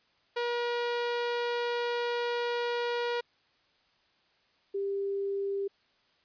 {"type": "tone pair in turn", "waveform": ["sawtooth", "sine"], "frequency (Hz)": [478.6, 396.3], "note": ["A#4", "G4"], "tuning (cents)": [46, 19], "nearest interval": "minor third", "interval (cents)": 327, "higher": "first", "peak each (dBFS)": [-25, -29], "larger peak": "first", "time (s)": [[0.36, 3.21], [4.74, 5.68]], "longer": "first", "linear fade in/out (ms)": 10, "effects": ["white hiss -68 dBFS RMS until 6.24 s", "resampled to 11025 Hz"]}